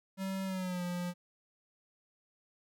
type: tone with pitch glide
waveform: square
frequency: 191.8 to 176.9 Hz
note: G3 to F3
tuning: -37 to +23 cents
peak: -35 dBFS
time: 0.17-1.14 s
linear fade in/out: 50 ms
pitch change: -140 cents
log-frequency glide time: 0.45-0.83 s
effects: none